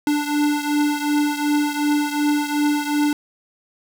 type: beating tone pair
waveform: square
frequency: 293.7 / 296.4 Hz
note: D4 / D4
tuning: 0 / +16 cents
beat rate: 2.7 Hz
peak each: -20 / -24 dBFS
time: 0.07-3.13 s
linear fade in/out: 2 ms
effects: none